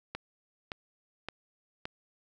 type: click train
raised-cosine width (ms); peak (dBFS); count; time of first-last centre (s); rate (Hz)
0.3; -20; 4; 0.15-1.855; 1.76
effects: none